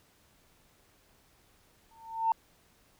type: tone with exponential growth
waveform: sine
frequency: 900 Hz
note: A5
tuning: 39 cents sharp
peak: -20 dBFS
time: 1.91-2.32 s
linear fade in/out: 2 ms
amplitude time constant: 89 ms
effects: tanh soft clip ceiling -16 dBFS + pink hiss -65 dBFS RMS until 2.99 s